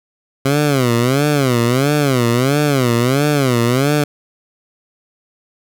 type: tone with vibrato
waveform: 15% pulse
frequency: 132.3 Hz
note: C3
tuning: 20 cents sharp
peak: -6 dBFS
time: 0.45-4.04 s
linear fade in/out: 5 ms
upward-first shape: sine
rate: 1.5 Hz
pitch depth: 210 cents each way
effects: none